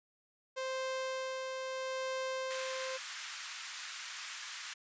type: tone with tremolo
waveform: sawtooth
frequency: 523.3 Hz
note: C5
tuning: in tune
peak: -31 dBFS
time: 0.56-2.98 s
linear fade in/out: 20 ms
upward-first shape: sine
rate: 0.77 Hz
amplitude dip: 30%
type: high-pass noise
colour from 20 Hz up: pink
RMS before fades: -43 dBFS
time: 2.5-4.74 s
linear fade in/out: 10 ms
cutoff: 1300 Hz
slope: 24 dB/octave
effects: resampled to 16000 Hz